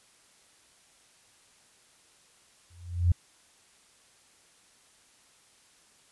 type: tone with exponential growth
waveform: sine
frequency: 87.31 Hz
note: F2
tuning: in tune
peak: -16 dBFS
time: 2.7-3.12 s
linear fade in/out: 5 ms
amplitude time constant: 91 ms
effects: white hiss -61 dBFS RMS until 6.11 s + resampled to 24000 Hz